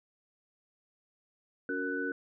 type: tone cluster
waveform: sine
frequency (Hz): 281.5 / 367.1 / 462.5 / 1493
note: C#4 / F#4 / A#4 / F#6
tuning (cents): +27 / -14 / -14 / +15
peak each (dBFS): -36 / -39 / -38 / -35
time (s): 1.69-2.12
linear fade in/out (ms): 2
effects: none